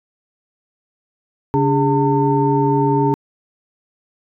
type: tone cluster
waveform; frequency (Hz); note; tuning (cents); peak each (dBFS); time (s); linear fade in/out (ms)
sine; 139.2 / 287.5 / 408.3 / 902; C#3 / D4 / G#4 / A5; +8 / -37 / -29 / +43; -18; 1.54-3.14; 0
effects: tanh soft clip ceiling -2 dBFS